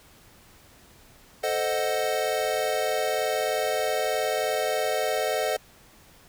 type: chord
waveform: square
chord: A diminished seventh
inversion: none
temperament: equal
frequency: 440 / 523.3 / 622.3 / 740 Hz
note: A4 / C5 / Eb5 / Gb5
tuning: 0 / 0 / 0 / 0 cents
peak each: -31 / -31 / -29 / -31 dBFS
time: 1.43-5.57 s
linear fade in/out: 10 ms
effects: pink hiss -54 dBFS RMS until 6.28 s